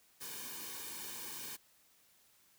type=noise with comb filter; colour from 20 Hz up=white; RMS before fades=-45 dBFS; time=0.2-1.57 s; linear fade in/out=20 ms; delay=1.5 ms; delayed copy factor=-0.8; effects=white hiss -68 dBFS RMS until 2.58 s